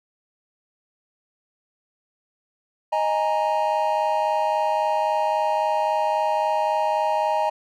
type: chord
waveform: triangle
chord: D# suspended fourth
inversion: none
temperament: just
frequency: 622.3 / 829.7 / 933.4 Hz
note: D#5 / G#5 / A#5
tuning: 0 / -2 / +2 cents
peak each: -22 dBFS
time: 2.92-7.5 s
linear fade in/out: 10 ms
effects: none